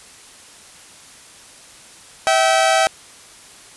sawtooth tone pair together, 649 / 770.8 Hz, E5 / G5, -27 / -29 cents, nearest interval minor third, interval 298 cents, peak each -12 dBFS, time 2.27-2.87 s, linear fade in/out 0 ms, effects white hiss -43 dBFS RMS until 3.76 s + resampled to 24000 Hz

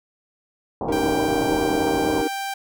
white low-pass noise, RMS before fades -27 dBFS, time 0.81-2.22 s, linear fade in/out 2 ms, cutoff 960 Hz, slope 48 dB/octave
triangle chord, Eb dominant seventh, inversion third, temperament just, 280 / 311.1 / 388.9 / 466.7 Hz, Db4 / Eb4 / G4 / Bb4, +18 / 0 / -14 / +2 cents, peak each -27 / -23 / -27 / -23 dBFS, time 0.88-2.28 s, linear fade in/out 5 ms
sawtooth tone, 786 Hz, G5, 4 cents sharp, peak -22 dBFS, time 0.92-2.54 s, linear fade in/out 5 ms
effects none

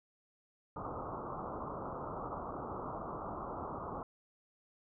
white low-pass noise, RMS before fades -42 dBFS, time 0.76-4.03 s, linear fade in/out 2 ms, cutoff 1300 Hz, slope 96 dB/octave, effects none

